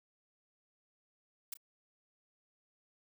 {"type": "noise with echo", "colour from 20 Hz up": "blue", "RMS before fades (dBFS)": -40, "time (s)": [1.52, 1.54], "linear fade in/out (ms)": 5, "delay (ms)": 32, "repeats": 1, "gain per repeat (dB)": -14, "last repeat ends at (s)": 1.572, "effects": []}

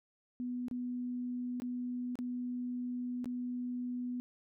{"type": "tone with dropouts", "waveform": "sine", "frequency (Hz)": 246.9, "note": "B3", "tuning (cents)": 0, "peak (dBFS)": -35, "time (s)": [0.4, 4.2], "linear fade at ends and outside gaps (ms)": 0, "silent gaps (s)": [[0.683, 0.712], [1.6, 1.62], [2.155, 2.189], [3.244, 3.257]], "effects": []}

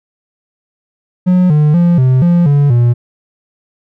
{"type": "tone with pitch steps", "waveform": "triangle", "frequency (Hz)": [181.6, 150.4, 173.1, 129, 173.4, 143.3, 120], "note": ["F#3", "D3", "F3", "C3", "F3", "D3", "B2"], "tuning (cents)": [-32, 42, -15, -24, -12, -42, -49], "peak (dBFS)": -4, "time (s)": [1.26, 2.94], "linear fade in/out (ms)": 20, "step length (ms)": 240, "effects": []}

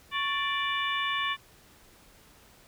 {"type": "harmonic tone with a mistuned harmonic", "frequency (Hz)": 587.3, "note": "D5", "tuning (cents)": 0, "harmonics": [2, 3, 4, 5, 6], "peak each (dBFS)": [-31, -33, -34, -35, -36], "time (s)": [0.11, 1.37], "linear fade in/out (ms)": 50, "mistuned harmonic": 2, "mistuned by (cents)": -98, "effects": ["pink hiss -57 dBFS RMS until 2.67 s"]}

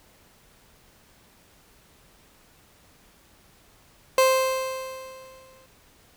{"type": "tone with exponential decay", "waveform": "30% pulse", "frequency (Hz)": 523.3, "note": "C5", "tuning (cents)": 0, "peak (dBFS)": -12, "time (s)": [4.18, 5.66], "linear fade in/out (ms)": 2, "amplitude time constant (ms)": 320, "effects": ["pink hiss -57 dBFS RMS until 6.16 s"]}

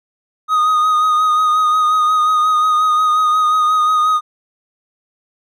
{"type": "tone with vibrato", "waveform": "triangle", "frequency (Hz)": 1244.5, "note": "D#6", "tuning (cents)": 0, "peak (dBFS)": -9, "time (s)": [0.48, 4.21], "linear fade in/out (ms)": 50, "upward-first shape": "sine", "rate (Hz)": 5.6, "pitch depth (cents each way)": 27, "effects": []}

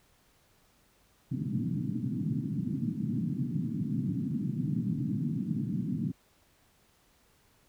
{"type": "band-pass noise", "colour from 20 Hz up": "pink", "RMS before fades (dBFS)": -32, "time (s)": [1.31, 6.12], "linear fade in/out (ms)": 10, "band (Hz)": [120, 280], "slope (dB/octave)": 48, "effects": ["pink hiss -66 dBFS RMS until 7.68 s"]}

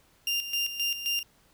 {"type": "tone with tremolo", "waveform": "30% pulse", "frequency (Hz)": 2794, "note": "F7", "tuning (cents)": 0, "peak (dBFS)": -23, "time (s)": [0.27, 1.23], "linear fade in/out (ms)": 2, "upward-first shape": "square", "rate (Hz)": 3.8, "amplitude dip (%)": 65, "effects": ["pink hiss -63 dBFS RMS until 1.53 s"]}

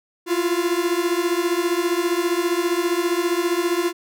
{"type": "beating tone pair", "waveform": "45% pulse", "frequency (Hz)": [339.5, 354.5], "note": ["F4", "F4"], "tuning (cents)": [-49, 26], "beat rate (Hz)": 15, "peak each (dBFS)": -22, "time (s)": [0.26, 3.93], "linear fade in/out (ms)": 50, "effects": []}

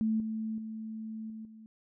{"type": "tone with level steps", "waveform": "sine", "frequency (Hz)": 220, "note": "A3", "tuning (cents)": 0, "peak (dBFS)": [-26, -32, -37, -40, -48], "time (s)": [0.01, 1.66], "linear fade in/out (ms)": 0, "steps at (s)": [0.2, 0.58, 1.3, 1.45], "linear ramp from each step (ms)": 2, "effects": []}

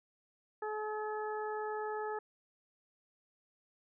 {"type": "harmonic tone", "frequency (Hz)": 427.4, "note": "G#4", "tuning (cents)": 50, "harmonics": [1, 2, 3, 4], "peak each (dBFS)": [-38, -40, -45, -47], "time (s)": [0.62, 2.19], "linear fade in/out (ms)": 5, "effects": []}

